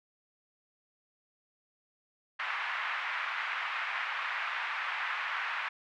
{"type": "band-pass noise", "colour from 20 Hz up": "white", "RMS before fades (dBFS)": -35, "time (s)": [2.39, 5.69], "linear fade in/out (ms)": 10, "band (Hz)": [950, 2300], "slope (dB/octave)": 24, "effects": []}